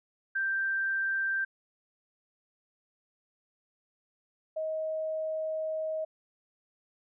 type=tone pair in turn; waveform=sine; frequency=1571 / 631.1 Hz; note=G6 / D#5; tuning=+3 / +24 cents; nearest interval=octave + major third; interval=1579 cents; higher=first; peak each=-27 / -30 dBFS; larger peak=first; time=0.35-1.45 / 4.56-6.05 s; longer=second; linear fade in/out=10 ms; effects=none